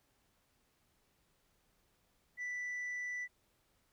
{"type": "tone", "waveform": "sine", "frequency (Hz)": 1975.5, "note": "B6", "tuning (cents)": 0, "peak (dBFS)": -35, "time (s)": [2.37, 3.28], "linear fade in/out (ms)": 50, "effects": ["tanh soft clip ceiling -37 dBFS", "pink hiss -75 dBFS RMS until 3.92 s"]}